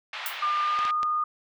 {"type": "band-pass noise", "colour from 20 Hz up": "white", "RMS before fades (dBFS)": -36, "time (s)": [0.13, 0.91], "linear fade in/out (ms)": 2, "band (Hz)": [760, 3300], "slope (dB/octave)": 24}
{"type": "noise with exponential decay", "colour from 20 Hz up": "violet", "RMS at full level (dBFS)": -28, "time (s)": [0.26, 0.4], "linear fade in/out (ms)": 1, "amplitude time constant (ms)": 29}
{"type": "tone with pitch glide", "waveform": "sine", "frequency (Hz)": [1201, 1224.8], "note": ["D6", "D#6"], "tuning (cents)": [38, -28], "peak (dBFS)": -23, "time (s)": [0.42, 1.24], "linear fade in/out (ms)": 5, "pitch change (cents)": 34, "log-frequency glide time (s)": [0.62, 0.88]}
{"type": "clicks", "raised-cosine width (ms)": 0.2, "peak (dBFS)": -17, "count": 3, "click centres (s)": [0.79, 0.852, 1.031]}
{"effects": []}